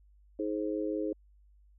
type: harmonic tone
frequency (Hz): 105.4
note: G#2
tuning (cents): +26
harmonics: 3 / 4 / 5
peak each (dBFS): -33 / -35 / -37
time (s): 0.39-1.13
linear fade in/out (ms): 5
effects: added 50 Hz sine -58 dBFS peak until 1.78 s